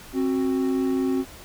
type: tone pair together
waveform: triangle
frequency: 265.5 / 370 Hz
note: C4 / F#4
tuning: +25 / 0 cents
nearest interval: tritone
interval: 575 cents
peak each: -20 / -24 dBFS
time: 0.13-1.25 s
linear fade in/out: 50 ms
effects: pink hiss -44 dBFS RMS until 1.44 s